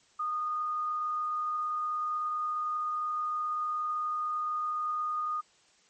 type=tone; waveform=sine; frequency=1230 Hz; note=D#6; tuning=20 cents flat; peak=-29 dBFS; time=0.19-5.41 s; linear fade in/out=10 ms; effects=white hiss -64 dBFS RMS until 5.89 s + MP3 32 kbps